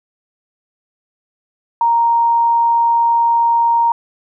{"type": "tone", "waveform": "sine", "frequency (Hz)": 932.3, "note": "A#5", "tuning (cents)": 0, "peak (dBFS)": -10, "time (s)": [1.81, 3.92], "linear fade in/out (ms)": 2, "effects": []}